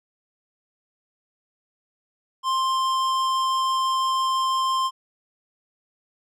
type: tone with hard clipping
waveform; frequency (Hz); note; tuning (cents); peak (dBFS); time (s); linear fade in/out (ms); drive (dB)
sine; 1051; C6; +7; -22; 2.43-4.91; 50; 13
effects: none